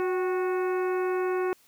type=harmonic tone with a mistuned harmonic; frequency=366.8 Hz; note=F#4; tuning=15 cents flat; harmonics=1 / 2 / 3 / 4 / 5 / 6 / 7; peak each=-25 / -36 / -36 / -39 / -44 / -46 / -46 dBFS; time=0-1.53 s; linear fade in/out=0 ms; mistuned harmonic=2; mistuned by=+57 cents; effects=white hiss -61 dBFS RMS until 1.67 s